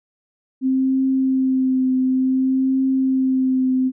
sine tone with vibrato, 261.6 Hz, C4, in tune, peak -15 dBFS, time 0.61-3.92 s, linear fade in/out 50 ms, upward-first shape triangle, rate 0.56 Hz, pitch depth 24 cents each way, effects none

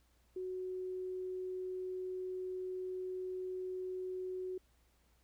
sine tone, 370 Hz, F#4, in tune, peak -38 dBFS, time 0.36-4.58 s, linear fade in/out 5 ms, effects added 60 Hz sine -70 dBFS peak until 5.23 s + pink hiss -74 dBFS RMS until 5.23 s

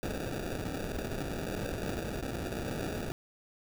blue noise with sample-and-hold, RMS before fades -36 dBFS, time 0.03-3.12 s, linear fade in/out 0 ms, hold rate 1050 Hz, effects none

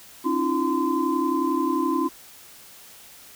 sine tone cluster, 271.2 / 310.1 / 341.5 / 1028 Hz, C#4 / D#4 / F4 / C6, -38 / -6 / -39 / -31 cents, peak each -26 dBFS, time 0.24-2.09 s, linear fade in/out 20 ms, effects white hiss -47 dBFS RMS until 3.35 s

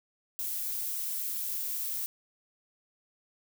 violet noise, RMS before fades -34 dBFS, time 0.39-2.06 s, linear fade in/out 0 ms, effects none

